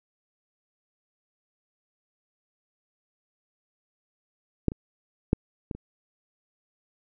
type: clicks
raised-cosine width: 3 ms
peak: -8 / -22 / -6 / -18 / -26 dBFS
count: 5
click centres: 4.683 / 4.719 / 5.331 / 5.712 / 5.75 s
effects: none